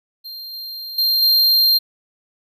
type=tone with level steps; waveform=square; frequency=4186 Hz; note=C8; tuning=in tune; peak=-31 / -29 / -15 / -12 dBFS; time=0.24-1.79 s; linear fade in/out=20 ms; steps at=0.53 / 0.98 / 1.22 s; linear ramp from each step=5 ms; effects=none